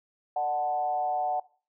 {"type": "tone with frequency modulation", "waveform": "sine", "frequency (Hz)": 740, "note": "F#5", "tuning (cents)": 0, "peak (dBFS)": -25, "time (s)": [0.36, 1.4], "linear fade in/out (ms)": 5, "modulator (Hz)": 143, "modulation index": 0.63, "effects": ["noise-tail reverb RT60 0.4 s tail -21 dB re dry"]}